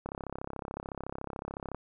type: click train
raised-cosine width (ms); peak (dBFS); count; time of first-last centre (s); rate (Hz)
1; -23; 58; 0.06-1.746; 33.8
effects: none